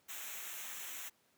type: noise with comb filter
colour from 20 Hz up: white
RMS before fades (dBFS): -45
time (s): 0.08-1.1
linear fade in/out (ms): 20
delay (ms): 0.21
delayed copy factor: -0.75
effects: pink hiss -72 dBFS RMS until 1.37 s + high-pass 150 Hz 12 dB/octave